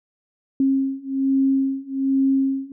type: beating tone pair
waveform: sine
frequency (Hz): 268.9 / 270.1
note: C4 / C#4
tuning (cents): +47 / -45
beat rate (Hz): 1.2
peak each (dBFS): -21 / -20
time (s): 0.6-2.72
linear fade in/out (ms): 2
effects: none